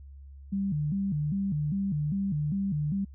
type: tone with vibrato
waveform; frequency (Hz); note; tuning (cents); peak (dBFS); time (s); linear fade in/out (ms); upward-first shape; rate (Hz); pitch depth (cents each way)
sine; 171.1; F3; -35; -26; 0.52-3.05; 10; square; 2.5; 240
effects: added 69 Hz sine -44 dBFS peak until 3.14 s